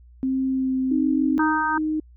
sine tone with vibrato, 262.4 Hz, C4, 5 cents sharp, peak -20 dBFS, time 0.23-1.38 s, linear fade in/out 0 ms, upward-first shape sine, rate 1.3 Hz, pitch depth 11 cents each way
sine tone, 310 Hz, D#4, 6 cents flat, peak -21 dBFS, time 0.91-2 s, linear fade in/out 5 ms
harmonic tone, 311.1 Hz, D#4, in tune, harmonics 1 / 3 / 4 / 5, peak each -23 / -23 / -26 / -25 dBFS, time 1.39-1.78 s, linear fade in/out 5 ms
effects added 60 Hz sine -46 dBFS peak until 2.16 s

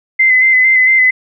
sine tone with vibrato, 2051 Hz, C7, 35 cents flat, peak -6 dBFS, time 0.19-1.11 s, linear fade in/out 10 ms, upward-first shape square, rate 4.4 Hz, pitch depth 25 cents each way, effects none

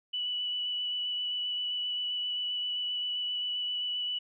sine tone with vibrato, 2960 Hz, F#7, in tune, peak -30 dBFS, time 0.13-4.19 s, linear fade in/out 10 ms, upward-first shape square, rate 7.6 Hz, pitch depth 9 cents each way, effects none

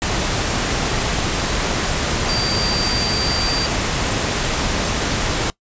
sine tone in noise, 4699 Hz, D8, in tune, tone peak -21 dBFS, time 2.29-3.66 s, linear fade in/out 0 ms, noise pink, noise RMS -20 dBFS, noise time 0.02-5.5 s, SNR -4 dB, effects noise-tail reverb RT60 0.1 s tail -22 dB re dry + resampled to 16000 Hz

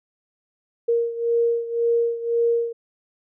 sine beating tone pair, 466.8 / 468.7 Hz, A#4 / A#4, +2 / +9 cents, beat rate 1.9 Hz, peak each -20 / -24 dBFS, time 0.88-2.73 s, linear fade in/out 10 ms, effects none

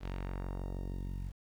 sawtooth tone with low-pass filter sweep, 46.25 Hz, F#1, in tune, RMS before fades -39 dBFS, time 0-1.33 s, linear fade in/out 50 ms, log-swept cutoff 4300 to 130 Hz, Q 0.97, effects 10-bit

